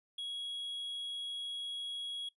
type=tone; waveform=triangle; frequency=3322 Hz; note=G#7; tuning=in tune; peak=-36 dBFS; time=0.18-2.29 s; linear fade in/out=5 ms; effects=noise-tail reverb RT60 0.1 s tail -18 dB re dry + resampled to 24000 Hz